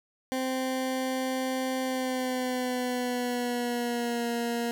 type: tone with pitch glide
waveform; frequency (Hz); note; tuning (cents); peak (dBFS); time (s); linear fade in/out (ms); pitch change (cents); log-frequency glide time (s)
20% pulse; 260 to 235.7; C4 to A#3; -11 to +19; -23; 0.32-4.71; 0; -170; 1.82-4.28
effects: none